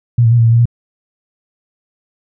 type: tone with pitch steps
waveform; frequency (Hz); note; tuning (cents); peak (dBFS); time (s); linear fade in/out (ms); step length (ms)
sine; 119.4 / 113.9 / 119.8 / 115.4 / 114.6 / 117 / 118.7; A#2 / A#2 / A#2 / A#2 / A#2 / A#2 / A#2; +42 / -40 / +48 / -17 / -29 / +7 / +32; -6; 0.18-0.656; 5; 68
effects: none